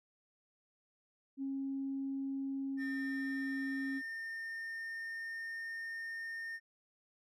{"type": "tone", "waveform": "sine", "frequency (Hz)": 271.9, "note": "C#4", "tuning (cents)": -33, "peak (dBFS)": -35, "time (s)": [1.37, 4.02], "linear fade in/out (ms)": 50}
{"type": "tone with pitch glide", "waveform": "triangle", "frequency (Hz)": [1806, 1823.8], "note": ["A6", "A#6"], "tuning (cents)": [45, -38], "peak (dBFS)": -38, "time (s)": [2.77, 6.6], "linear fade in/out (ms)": 50, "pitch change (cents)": 17, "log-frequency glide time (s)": [2.93, 5.67]}
{"effects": ["tanh soft clip ceiling -29 dBFS"]}